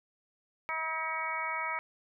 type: harmonic tone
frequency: 319.9 Hz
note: D#4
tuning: 48 cents sharp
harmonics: 2 / 3 / 4 / 5 / 6 / 7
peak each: -44 / -37 / -37 / -45 / -41 / -36 dBFS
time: 0.69-1.79 s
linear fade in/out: 0 ms
effects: none